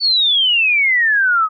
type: exponential sweep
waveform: sine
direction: down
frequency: 4540 to 1244.5 Hz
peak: -11 dBFS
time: 0-1.49 s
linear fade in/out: 50 ms
effects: none